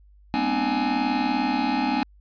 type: tone cluster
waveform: square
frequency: 203 / 239.8 / 260.5 / 300.4 / 838 Hz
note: G#3 / A#3 / C4 / D4 / G#5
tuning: -39 / +49 / -7 / +39 / +15 cents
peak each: -34 / -30 / -27 / -29 / -27 dBFS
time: 0.34-2.03 s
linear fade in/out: 0 ms
effects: added 50 Hz sine -50 dBFS peak until 2.2 s + resampled to 11025 Hz